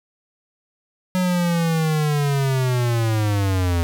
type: linear sweep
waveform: square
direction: down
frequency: 185 to 83.7 Hz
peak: -18 dBFS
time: 1.15-3.83 s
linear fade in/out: 0 ms
effects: none